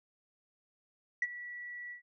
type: tone with ADSR envelope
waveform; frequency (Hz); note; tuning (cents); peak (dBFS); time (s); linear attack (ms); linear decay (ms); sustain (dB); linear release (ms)
sine; 1946; B6; -26; -25; 1.22-2.02; 3; 40; -16; 110
effects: tanh soft clip ceiling -22 dBFS